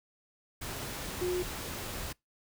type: tone in noise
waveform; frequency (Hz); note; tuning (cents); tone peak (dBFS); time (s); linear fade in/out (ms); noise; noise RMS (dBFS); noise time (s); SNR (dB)
sine; 360; F#4; -47; -29; 1.21-1.43; 10; pink; -39; 0.61-2.13; +7
effects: noise-tail reverb RT60 0.2 s tail -26 dB re dry